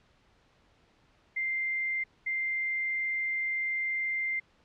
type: tone bursts at uneven times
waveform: sine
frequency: 2093 Hz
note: C7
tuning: in tune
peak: -28 dBFS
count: 2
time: 1.36-2.04 / 2.26-4.4 s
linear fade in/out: 10 ms
effects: pink hiss -65 dBFS RMS until 4.64 s + low-pass 4000 Hz 12 dB/octave